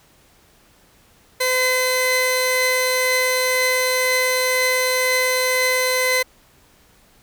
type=tone pair together; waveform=sawtooth; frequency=510 / 2042 Hz; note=C5 / C7; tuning=-44 / -43 cents; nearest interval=2 octaves; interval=2401 cents; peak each=-16 dBFS; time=1.4-6.23 s; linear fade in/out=10 ms; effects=pink hiss -54 dBFS RMS until 7.22 s